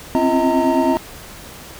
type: tone cluster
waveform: triangle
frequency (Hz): 260.7 / 270.1 / 340.8 / 636 / 918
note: C4 / C#4 / F4 / D#5 / A#5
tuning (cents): -6 / -45 / -42 / +38 / -27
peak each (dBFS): -18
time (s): 0.15-0.97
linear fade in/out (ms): 0
effects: pink hiss -37 dBFS RMS until 1.79 s